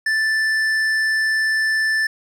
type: tone with tanh clipping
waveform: sine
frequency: 1761 Hz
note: A6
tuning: 1 cent sharp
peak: -18 dBFS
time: 0.06-2.07 s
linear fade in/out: 5 ms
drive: 10 dB
effects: none